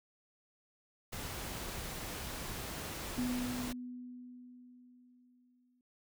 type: noise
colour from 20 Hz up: pink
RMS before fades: -42 dBFS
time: 1.12-3.73 s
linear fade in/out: 10 ms
type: tone with exponential decay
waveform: sine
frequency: 248 Hz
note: B3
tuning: 7 cents sharp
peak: -31 dBFS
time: 3.18-5.81 s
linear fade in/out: 2 ms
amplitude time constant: 570 ms
effects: none